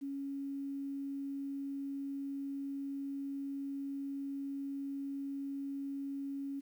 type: tone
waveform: sine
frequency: 277.2 Hz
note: C#4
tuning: in tune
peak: -37 dBFS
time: 0.01-6.61 s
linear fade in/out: 20 ms
effects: 11-bit